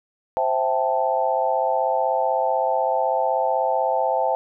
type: chord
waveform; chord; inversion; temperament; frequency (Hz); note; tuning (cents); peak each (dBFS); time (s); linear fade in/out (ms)
sine; A minor seventh; first; equal; 523.3 / 659.3 / 784 / 880; C5 / E5 / G5 / A5; 0 / 0 / 0 / 0; -24; 0.37-4.35; 0
effects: none